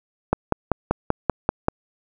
click train, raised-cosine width 1 ms, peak -3 dBFS, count 8, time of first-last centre 0.33-1.684 s, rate 5.17 Hz, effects none

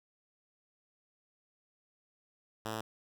5% pulse tone, 110 Hz, A2, in tune, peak -25 dBFS, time 2.65-2.81 s, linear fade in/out 5 ms, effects none

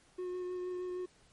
triangle tone with vibrato, 362.2 Hz, F#4, 37 cents flat, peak -34 dBFS, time 0.18-1.06 s, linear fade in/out 10 ms, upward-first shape sine, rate 6.4 Hz, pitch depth 13 cents each way, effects pink hiss -65 dBFS RMS until 1.32 s + MP3 48 kbps

